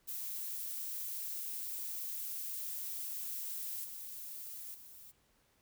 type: noise with level steps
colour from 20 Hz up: violet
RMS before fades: -41 / -46 / -54 dBFS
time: 0.07-5.12 s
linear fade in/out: 20 ms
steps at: 3.84 / 4.74 s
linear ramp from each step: 5 ms
effects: pink hiss -72 dBFS RMS until 5.61 s